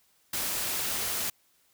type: noise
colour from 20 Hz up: white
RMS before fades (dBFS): -31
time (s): 0.33-1.3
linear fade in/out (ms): 5
effects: white hiss -67 dBFS RMS until 1.73 s